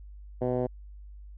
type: tone with low-pass filter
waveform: 10% pulse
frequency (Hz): 125.1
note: B2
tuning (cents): +23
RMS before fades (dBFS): -28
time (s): 0.41-0.67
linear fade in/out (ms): 10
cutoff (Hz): 580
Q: 1.6
effects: added 50 Hz sine -43 dBFS peak until 1.37 s